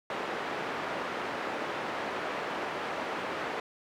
pink band-pass noise, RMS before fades -35 dBFS, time 0.1-3.6 s, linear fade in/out 2 ms, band 370 to 2000 Hz, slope 12 dB/octave, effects none

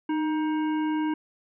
harmonic tone with a mistuned harmonic, 315 Hz, D#4, 21 cents sharp, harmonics 1 / 3 / 5 / 7 / 9, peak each -24 / -33 / -40 / -45 / -47 dBFS, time 0.09-1.14 s, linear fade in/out 5 ms, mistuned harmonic 1, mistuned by -40 cents, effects none

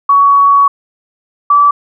sine tone pair in turn, 1124 / 1155.6 Hz, C#6 / D6, +24 / -28 cents, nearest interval unison, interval 48 cents, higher second, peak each -4 dBFS, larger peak neither, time 0.09-0.68 / 1.5-1.71 s, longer first, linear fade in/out 5 ms, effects none

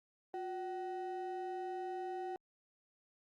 triangle ring-modulated tone, 560 Hz, C#5, 18 cents sharp, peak -34 dBFS, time 0.34-2.36 s, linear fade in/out 0 ms, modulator 200 Hz, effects Opus 48 kbps

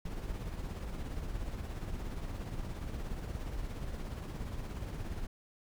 brown noise with tremolo, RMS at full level -37 dBFS, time 0.05-5.27 s, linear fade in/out 5 ms, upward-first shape triangle, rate 17 Hz, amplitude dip 50%, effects none

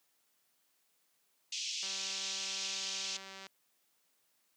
white band-pass noise, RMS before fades -39 dBFS, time 1.52-3.17 s, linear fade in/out 5 ms, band 2500 to 6600 Hz, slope 48 dB/octave
click train, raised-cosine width 0.2 ms, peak -31 dBFS, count 317, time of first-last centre 1.83-3.467 s, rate 193 Hz
effects white hiss -75 dBFS RMS until 4.56 s + high-pass 150 Hz 12 dB/octave

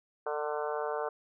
harmonic tone with a mistuned harmonic, 149.7 Hz, D3, 33 cents sharp, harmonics 3 / 4 / 5 / 6 / 7 / 8 / 9 / 10, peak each -35 / -37 / -39 / -41 / -42 / -43 / -44 / -45 dBFS, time 0.26-1.09 s, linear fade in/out 5 ms, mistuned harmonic 8, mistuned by -24 cents, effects none

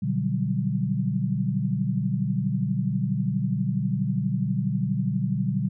sine chord, G major seventh, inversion first, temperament just, 122.5 / 147 / 183.75 / 196 Hz, B2 / D3 / F#3 / G3, -14 / +2 / -12 / 0 cents, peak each -28 dBFS, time 0.02-5.69 s, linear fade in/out 10 ms, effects none

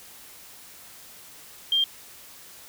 sine tone, 3189 Hz, G7, 29 cents sharp, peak -19 dBFS, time 1.72-1.84 s, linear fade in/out 2 ms, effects white hiss -47 dBFS RMS until 2.68 s

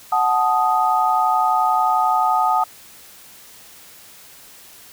sine chord, D# diminished, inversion first, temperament equal with one note detuned, 740 / 871.4 / 1244.5 Hz, F#5 / A5 / D#6, 0 / -17 / 0 cents, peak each -19 dBFS, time 0.12-2.64 s, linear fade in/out 5 ms, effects white hiss -44 dBFS RMS until 4.92 s

